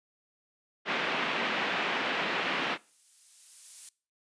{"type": "band-pass noise", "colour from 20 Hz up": "white", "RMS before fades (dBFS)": -31, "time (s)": [0.85, 2.78], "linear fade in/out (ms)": 50, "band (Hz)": [180, 2900], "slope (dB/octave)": 24}
{"type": "noise with exponential growth", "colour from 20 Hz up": "violet", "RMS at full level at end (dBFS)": -39, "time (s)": [1.72, 3.89], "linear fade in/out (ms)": 2, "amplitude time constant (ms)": 470}
{"effects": ["noise-tail reverb RT60 0.4 s tail -23 dB re dry", "resampled to 22050 Hz"]}